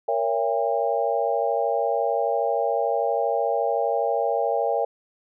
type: chord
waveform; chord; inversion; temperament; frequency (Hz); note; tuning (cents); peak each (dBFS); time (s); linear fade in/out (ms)
sine; A# diminished seventh; none; just; 466.2 / 559.4 / 671.3 / 805.5; A#4 / C#5 / E5 / G5; 0 / +16 / +31 / +47; -26; 0.08-4.85; 5
effects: none